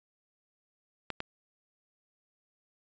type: clicks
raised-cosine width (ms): 0.3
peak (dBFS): -18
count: 2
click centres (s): 1.103 / 1.204
effects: resampled to 16000 Hz